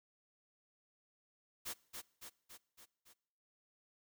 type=noise with echo; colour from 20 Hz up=white; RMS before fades=-43 dBFS; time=1.65-1.74 s; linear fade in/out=20 ms; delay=280 ms; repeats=5; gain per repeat=-4 dB; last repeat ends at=3.14 s; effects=noise-tail reverb RT60 0.8 s tail -23 dB re dry